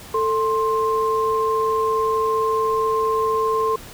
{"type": "tone pair together", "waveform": "sine", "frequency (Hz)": [443.2, 1054.1], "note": ["A4", "C6"], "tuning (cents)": [13, 13], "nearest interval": "octave + minor third", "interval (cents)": 1500, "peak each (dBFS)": [-20, -20], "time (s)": [0.14, 3.76], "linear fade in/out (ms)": 5, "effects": ["pink hiss -40 dBFS RMS until 3.93 s"]}